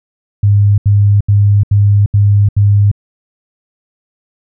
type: tone bursts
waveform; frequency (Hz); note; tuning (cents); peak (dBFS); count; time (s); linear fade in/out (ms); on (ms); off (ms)
sine; 101.9; G#2; -32; -5; 6; 0.43-2.915; 5; 350; 77
effects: none